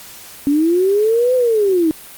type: linear two-way sweep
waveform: sine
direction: up then down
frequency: 277.2 to 514 to 306.7 Hz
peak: -11 dBFS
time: 0.47-1.91 s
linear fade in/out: 0 ms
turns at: 1.35 s
effects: white hiss -37 dBFS RMS until 2.17 s + Opus 48 kbps